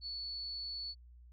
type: tone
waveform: sine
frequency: 4435 Hz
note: C#8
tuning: in tune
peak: -39 dBFS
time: 0.01-0.95 s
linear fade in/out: 50 ms
effects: added 60 Hz sine -54 dBFS peak until 1.32 s + AAC 64 kbps